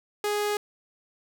sawtooth tone, 415.3 Hz, G#4, in tune, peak -21 dBFS, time 0.24-0.57 s, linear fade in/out 2 ms, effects none

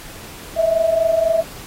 sine tone pair together, 635.3 / 659.3 Hz, D#5 / E5, +36 / 0 cents, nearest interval minor second, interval 64 cents, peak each -19 / -15 dBFS, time 0.56-1.43 s, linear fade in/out 20 ms, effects pink hiss -37 dBFS RMS until 1.66 s + AAC 48 kbps

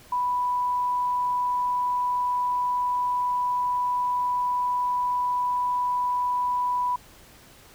sine tone, 987.8 Hz, B5, in tune, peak -22 dBFS, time 0.12-6.96 s, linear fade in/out 5 ms, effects pink hiss -51 dBFS RMS until 7.74 s

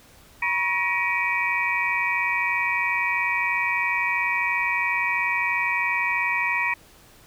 sine tone cluster, 963 / 1095 / 1898 / 2298 / 2481 Hz, B5 / C#6 / A#6 / D7 / D#7, -44 / -22 / +31 / -38 / -6 cents, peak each -28 / -34 / -26 / -26 / -28 dBFS, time 0.42-6.74 s, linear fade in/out 5 ms, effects pink hiss -52 dBFS RMS until 7.26 s

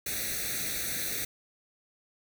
white noise with comb filter, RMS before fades -33 dBFS, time 0.06-1.25 s, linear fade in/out 5 ms, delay 0.49 ms, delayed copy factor +1, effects none

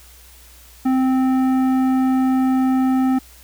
sine tone with tanh clipping, 260.6 Hz, C4, 7 cents flat, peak -16 dBFS, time 0.85-3.19 s, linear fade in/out 10 ms, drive 12 dB, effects added 60 Hz sine -46 dBFS peak until 3.43 s + white hiss -47 dBFS RMS until 3.43 s

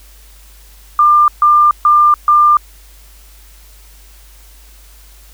sine tone bursts, 1196 Hz, D6, 31 cents sharp, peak -5 dBFS, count 4, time 0.99-2.57 s, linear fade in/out 2 ms, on 290 ms, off 140 ms, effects added 50 Hz sine -39 dBFS peak until 5.33 s + white hiss -45 dBFS RMS until 5.33 s

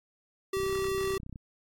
square tone, 386.2 Hz, G4, 26 cents flat, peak -29 dBFS, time 0.53-1.18 s, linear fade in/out 5 ms
click train, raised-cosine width 5 ms, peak -30 dBFS, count 26, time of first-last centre 0.57-1.359 s, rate 31.7 Hz
effects AAC 64 kbps

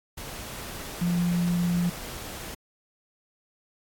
sine tone in noise, 174.61 Hz, F3, in tune, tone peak -22 dBFS, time 1.01-1.9 s, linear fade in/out 10 ms, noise pink, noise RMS -38 dBFS, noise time 0.17-2.55 s, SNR +13 dB, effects AAC 64 kbps

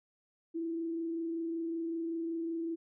sine tone with frequency modulation, 331 Hz, E4, 7 cents sharp, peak -33 dBFS, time 0.54-2.76 s, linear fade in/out 20 ms, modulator 25.3 Hz, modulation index 0.24, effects none

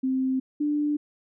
sine tone pair in turn, 261.6 / 295.6 Hz, C4 / D4, 0 / +11 cents, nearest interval major second, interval 211 cents, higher second, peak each -22 dBFS, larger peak neither, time 0.03-0.4 / 0.6-0.97 s, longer neither, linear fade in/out 10 ms, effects none

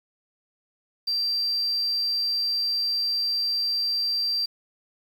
sine tone, 4705 Hz, D8, 2 cents sharp, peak -21 dBFS, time 1.07-4.46 s, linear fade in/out 10 ms, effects tanh soft clip ceiling -20 dBFS + 8-bit

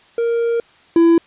triangle tone pair in turn, 466.2 / 334.6 Hz, A#4 / E4, 0 / +26 cents, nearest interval tritone, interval 574 cents, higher first, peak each -13 / -6 dBFS, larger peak second, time 0.18-0.6 / 0.96-1.18 s, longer first, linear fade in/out 2 ms, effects white hiss -50 dBFS RMS until 1.26 s + resampled to 8000 Hz

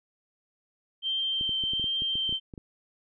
sine tone with vibrato, 3136 Hz, G7, in tune, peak -26 dBFS, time 1.02-2.4 s, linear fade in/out 50 ms, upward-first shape triangle, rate 1.3 Hz, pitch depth 12 cents each way
clicks, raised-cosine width 3 ms, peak -28 dBFS, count 12, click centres 1.411 / 1.493 / 1.638 / 1.735 / 1.797 / 1.842 / 2.021 / 2.155 / 2.293 / 2.326 / 2.538 / 2.578 s
effects none

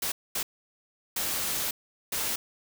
white noise bursts at uneven times, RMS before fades -30 dBFS, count 4, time 0.02-0.12 / 0.35-0.43 / 1.16-1.71 / 2.12-2.36 s, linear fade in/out 5 ms, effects none

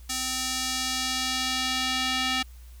square tone with band-pass filter sweep, 258.3 Hz, C4, 22 cents flat, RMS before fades -28 dBFS, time 0.09-2.43 s, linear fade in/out 10 ms, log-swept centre 6900 to 3200 Hz, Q 1.1, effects added 60 Hz sine -43 dBFS peak until 2.8 s + white hiss -58 dBFS RMS until 2.8 s

